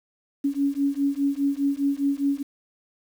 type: beating tone pair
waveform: sine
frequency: 277.8 / 282.7 Hz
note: C#4 / C#4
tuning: +4 / +34 cents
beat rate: 4.9 Hz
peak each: -24 dBFS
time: 0.44-2.43 s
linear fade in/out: 10 ms
effects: 8-bit